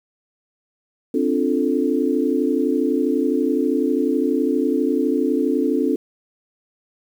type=chord; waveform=sine; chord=D minor seventh; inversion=third; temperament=equal; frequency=261.6 / 293.7 / 349.2 / 440 Hz; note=C4 / D4 / F4 / A4; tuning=0 / 0 / 0 / 0 cents; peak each=-21 / -21 / -24 / -23 dBFS; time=1.14-5.96 s; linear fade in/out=5 ms; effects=8-bit